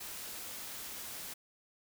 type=noise; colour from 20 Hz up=white; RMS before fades=-44 dBFS; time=0-1.34 s; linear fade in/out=10 ms; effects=none